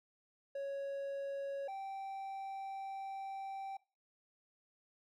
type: tone pair in turn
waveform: triangle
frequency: 554.4 / 779.1 Hz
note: C#5 / G5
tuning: 0 / -11 cents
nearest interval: tritone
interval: 589 cents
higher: second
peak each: -36 / -39 dBFS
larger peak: first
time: 0.55-1.68 / 1.68-3.77 s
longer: second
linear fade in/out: 5 ms
effects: noise-tail reverb RT60 0.3 s tail -20 dB re dry